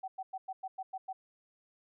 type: tone bursts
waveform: sine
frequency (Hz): 761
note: F#5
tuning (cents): +48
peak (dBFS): -36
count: 8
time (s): 0.03-1.13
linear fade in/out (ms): 10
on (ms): 50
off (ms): 100
effects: none